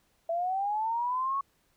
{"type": "linear sweep", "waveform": "sine", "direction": "up", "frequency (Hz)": [659.3, 1116], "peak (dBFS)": -27, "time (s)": [0.29, 1.41], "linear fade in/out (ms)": 5, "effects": ["pink hiss -70 dBFS RMS until 1.76 s"]}